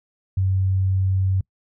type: tone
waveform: sine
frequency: 95 Hz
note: F#2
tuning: 46 cents sharp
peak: -17 dBFS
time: 0.37-1.41 s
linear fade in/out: 5 ms
effects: noise-tail reverb RT60 0.1 s tail -25 dB re dry